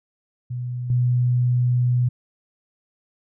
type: tone with level steps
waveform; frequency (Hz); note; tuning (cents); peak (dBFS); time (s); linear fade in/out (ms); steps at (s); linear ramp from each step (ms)
sine; 123.47; B2; 0; -25 / -16; 0.5-2.09; 10; 0.9; 2
effects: none